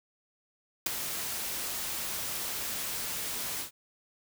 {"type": "noise with ADSR envelope", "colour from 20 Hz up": "white", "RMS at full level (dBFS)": -24, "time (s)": [0.86, 3.71], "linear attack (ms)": 5, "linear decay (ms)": 9, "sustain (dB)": -11, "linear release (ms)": 110, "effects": []}